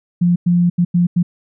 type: tone bursts at uneven times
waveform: sine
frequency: 174.9 Hz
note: F3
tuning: 3 cents sharp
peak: -10 dBFS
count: 5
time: 0.21-0.36 / 0.46-0.7 / 0.78-0.85 / 0.94-1.07 / 1.16-1.23 s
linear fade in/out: 10 ms
effects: none